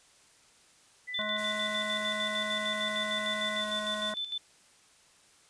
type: tone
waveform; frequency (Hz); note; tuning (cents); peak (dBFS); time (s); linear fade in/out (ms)
sine; 1993; B6; +15; -36; 1.07-3.62; 20
type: tone with tremolo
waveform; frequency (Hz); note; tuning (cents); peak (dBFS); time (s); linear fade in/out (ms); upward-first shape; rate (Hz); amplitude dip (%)
sine; 3520; A7; 0; -31; 1.14-4.38; 5; square; 6.6; 65
type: harmonic tone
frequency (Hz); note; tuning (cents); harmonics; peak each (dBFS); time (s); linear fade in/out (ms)
211.8; G#3; +34; 1 / 3 / 5 / 7 / 9; -41 / -37 / -39 / -40 / -43; 1.19-4.14; 0
type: noise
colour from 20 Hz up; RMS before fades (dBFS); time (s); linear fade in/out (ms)
white; -45; 1.37-4.14; 20
effects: white hiss -61 dBFS RMS until 5.49 s + resampled to 22050 Hz